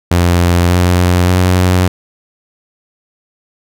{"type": "tone with pitch steps", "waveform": "sawtooth", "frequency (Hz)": [87.31, 89.2, 91.12], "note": ["F2", "F2", "F#2"], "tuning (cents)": [0, 37, -26], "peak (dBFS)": -4, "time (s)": [0.11, 1.88], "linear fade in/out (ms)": 5, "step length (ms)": 590, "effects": []}